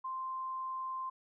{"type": "tone", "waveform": "sine", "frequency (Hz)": 1045, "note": "C6", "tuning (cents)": -2, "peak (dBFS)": -36, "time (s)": [0.04, 1.1], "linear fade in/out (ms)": 10, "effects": []}